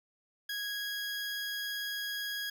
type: tone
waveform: 20% pulse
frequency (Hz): 1653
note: G#6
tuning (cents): -9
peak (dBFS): -30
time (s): 0.49-2.5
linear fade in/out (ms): 5
effects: none